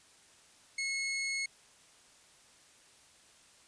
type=tone; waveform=sawtooth; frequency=2178 Hz; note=C#7; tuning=31 cents flat; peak=-29 dBFS; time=0.78-1.46 s; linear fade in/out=5 ms; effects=white hiss -61 dBFS RMS until 3.67 s + resampled to 22050 Hz